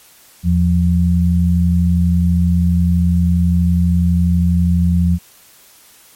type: tone pair together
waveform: sine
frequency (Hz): 82.4 / 174.61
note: E2 / F3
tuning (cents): 0 / 0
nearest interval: octave + minor second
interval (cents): 1300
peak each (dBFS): -13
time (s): 0.43-5.19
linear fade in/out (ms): 50
effects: white hiss -46 dBFS RMS until 6.15 s + MP3 64 kbps